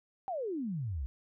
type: exponential sweep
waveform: sine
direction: down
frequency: 801 to 59.5 Hz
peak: -33 dBFS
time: 0.28-1.06 s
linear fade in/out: 0 ms
effects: none